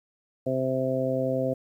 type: harmonic tone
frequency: 130.81 Hz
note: C3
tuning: in tune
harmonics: 1 / 2 / 3 / 4 / 5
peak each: -32 / -30 / -34 / -27 / -31 dBFS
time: 0.46-1.54 s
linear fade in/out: 10 ms
effects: 10-bit